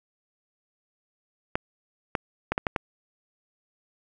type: clicks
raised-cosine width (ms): 0.5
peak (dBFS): -9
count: 6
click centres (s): 1.555 / 2.152 / 2.52 / 2.579 / 2.668 / 2.762
effects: none